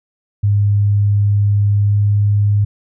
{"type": "tone with pitch glide", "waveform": "sine", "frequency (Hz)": [102.2, 102.79], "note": ["G#2", "G#2"], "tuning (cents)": [-27, -17], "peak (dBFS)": -10, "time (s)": [0.43, 2.65], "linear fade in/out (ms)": 10, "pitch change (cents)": 10, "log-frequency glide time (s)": [1.86, 1.95], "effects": []}